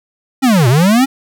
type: linear two-way sweep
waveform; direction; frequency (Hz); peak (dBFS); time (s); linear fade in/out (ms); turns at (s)
square; down then up; 277.2 to 114 to 277.2; -8; 0.42-1.06; 20; 0.68
effects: none